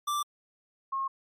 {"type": "tone pair in turn", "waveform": ["square", "sine"], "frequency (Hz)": [1174.7, 1079.5], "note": ["D6", "C#6"], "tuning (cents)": [0, -46], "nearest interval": "minor second", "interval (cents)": 146, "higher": "first", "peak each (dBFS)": -28, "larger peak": "neither", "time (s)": [[0.07, 0.23], [0.92, 1.08]], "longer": "neither", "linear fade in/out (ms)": 10, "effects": ["MP3 64 kbps"]}